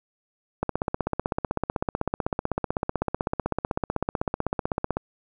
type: click train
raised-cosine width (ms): 1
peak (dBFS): -10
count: 70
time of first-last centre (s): 0.63-4.97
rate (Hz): 15.9
effects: none